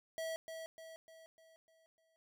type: tone with echo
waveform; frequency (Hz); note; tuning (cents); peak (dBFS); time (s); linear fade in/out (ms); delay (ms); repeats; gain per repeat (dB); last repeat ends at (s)
square; 649; E5; -27; -39; 0.18-0.36; 0; 300; 6; -6; 2.16
effects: none